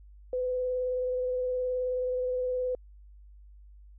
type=tone with vibrato; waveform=sine; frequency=504 Hz; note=B4; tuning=35 cents sharp; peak=-27 dBFS; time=0.33-2.75 s; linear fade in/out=2 ms; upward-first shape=sine; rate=19 Hz; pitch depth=15 cents each way; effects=added 50 Hz sine -49 dBFS peak until 3.98 s